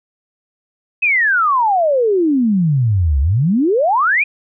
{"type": "exponential two-way sweep", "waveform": "sine", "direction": "down then up", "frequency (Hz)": [2597, 65.41, 2538], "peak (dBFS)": -11, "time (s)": [1.02, 4.24], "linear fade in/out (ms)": 10, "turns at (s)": 3.2, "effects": []}